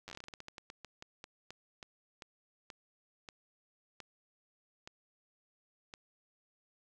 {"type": "slowing click train", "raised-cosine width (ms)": 0.2, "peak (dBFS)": -29, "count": 26, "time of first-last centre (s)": [0.08, 5.939], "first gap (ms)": 9, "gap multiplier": 1.22, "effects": []}